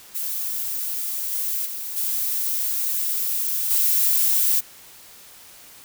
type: noise with level steps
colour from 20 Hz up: violet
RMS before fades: -27 / -25 / -31 / -24 / -19 dBFS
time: 0.14-4.61 s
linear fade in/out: 20 ms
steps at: 1.32 / 1.65 / 1.96 / 3.7 s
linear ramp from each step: 10 ms
effects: white hiss -46 dBFS RMS until 5.84 s